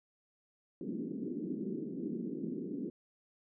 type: band-pass noise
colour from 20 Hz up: pink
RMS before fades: -39 dBFS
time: 0.81-2.9 s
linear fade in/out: 2 ms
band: 180 to 390 Hz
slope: 48 dB/octave
effects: none